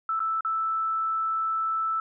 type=tone with dropouts; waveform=sine; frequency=1318.5 Hz; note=E6; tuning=in tune; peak=-24 dBFS; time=0.09-2 s; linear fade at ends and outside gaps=2 ms; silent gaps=0.194-0.202 / 0.408-0.448 s; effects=none